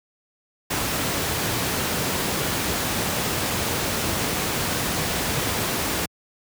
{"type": "noise", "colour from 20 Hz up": "pink", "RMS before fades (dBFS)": -24, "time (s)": [0.7, 6.06], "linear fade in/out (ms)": 10, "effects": ["high-pass 80 Hz 12 dB/octave"]}